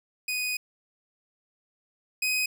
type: tone pair in turn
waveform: sawtooth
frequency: 2489 / 2511 Hz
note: D#7 / D#7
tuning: 0 / +15 cents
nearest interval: unison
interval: 15 cents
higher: second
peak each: -24 / -21 dBFS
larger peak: second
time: 0.28-0.57 / 2.22-2.46 s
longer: first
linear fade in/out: 5 ms
effects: none